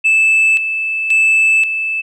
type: tone with tremolo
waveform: sine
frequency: 2628 Hz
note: E7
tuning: 6 cents flat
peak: -6 dBFS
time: 0.04-2.02 s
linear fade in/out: 20 ms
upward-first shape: square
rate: 0.94 Hz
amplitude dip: 65%
effects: tanh soft clip ceiling -7 dBFS